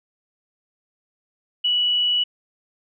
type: tone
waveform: sine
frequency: 2943 Hz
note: F#7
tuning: 10 cents flat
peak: -17 dBFS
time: 1.64-2.24 s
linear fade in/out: 10 ms
effects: none